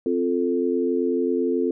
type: chord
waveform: sine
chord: F major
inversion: second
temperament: equal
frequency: 261.6 / 349.2 / 440 Hz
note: C4 / F4 / A4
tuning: 0 / 0 / 0 cents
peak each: -24 / -24 / -24 dBFS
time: 0.06-1.71 s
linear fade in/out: 2 ms
effects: none